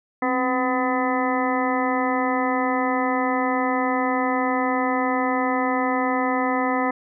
harmonic tone with a mistuned harmonic, 252.4 Hz, B3, 38 cents sharp, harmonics 1 / 2 / 3 / 4 / 5 / 7 / 8, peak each -24 / -27 / -26 / -27 / -29 / -32 / -31 dBFS, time 0.22-6.91 s, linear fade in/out 5 ms, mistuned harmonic 1, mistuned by +75 cents, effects none

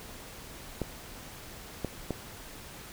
clicks, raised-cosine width 2 ms, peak -17 dBFS, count 3, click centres 0.817 / 1.847 / 2.107 s, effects pink hiss -46 dBFS RMS until 2.92 s

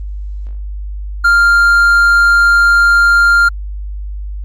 triangle tone, 1397 Hz, F6, in tune, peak -4 dBFS, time 1.24-3.49 s, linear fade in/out 10 ms, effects added 50 Hz sine -20 dBFS peak until 4.44 s + Opus 32 kbps

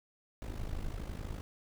brown noise with amplitude modulation, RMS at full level -36 dBFS, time 0.42-1.41 s, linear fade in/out 0 ms, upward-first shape sine, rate 52.1 Hz, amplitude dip 75%, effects none

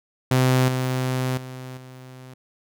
sawtooth tone with level steps, 128.7 Hz, C3, 28 cents flat, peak -12 / -18 / -30 / -36 dBFS, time 0.31-2.34 s, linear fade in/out 5 ms, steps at 0.68 / 1.37 / 1.77 s, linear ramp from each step 5 ms, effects none

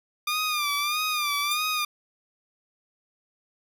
15% pulse tone with vibrato, 1200 Hz, D6, 37 cents sharp, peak -18 dBFS, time 0.27-1.85 s, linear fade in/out 5 ms, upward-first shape sine, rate 1.6 Hz, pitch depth 75 cents each way
10% pulse tone with exponential decay, 3609 Hz, A7, 43 cents sharp, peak -18 dBFS, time 1.51-1.63 s, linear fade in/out 5 ms, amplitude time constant 26 ms
effects none

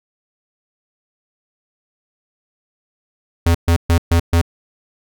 square tone bursts, 84.5 Hz, E2, 43 cents sharp, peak -11 dBFS, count 5, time 3.46-4.415 s, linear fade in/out 5 ms, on 87 ms, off 130 ms, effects none

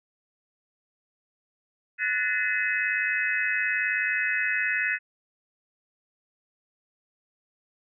sine tone cluster, 1481 / 1725 / 1824 / 2032 / 2557 Hz, F#6 / A6 / A#6 / B6 / D#7, +1 / -35 / -38 / +49 / +47 cents, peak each -30 dBFS, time 1.98-4.99 s, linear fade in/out 50 ms, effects none

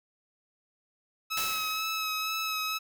15% pulse tone with vibrato, 1289 Hz, E6, 39 cents flat, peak -23 dBFS, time 1.3-2.79 s, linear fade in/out 20 ms, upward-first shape sine, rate 2.1 Hz, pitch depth 21 cents each way
white noise with exponential decay, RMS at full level -32 dBFS, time 1.37-2.29 s, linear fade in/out 2 ms, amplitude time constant 200 ms
effects none

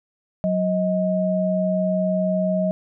sine tone pair together, 185 / 629.3 Hz, F#3 / D#5, 0 / +19 cents, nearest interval octave + major sixth, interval 2119 cents, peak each -21 dBFS, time 0.44-2.71 s, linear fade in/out 0 ms, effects none

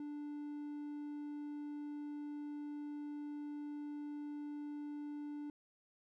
triangle tone, 293.7 Hz, D4, in tune, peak -40 dBFS, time 0-5.5 s, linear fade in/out 2 ms, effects none

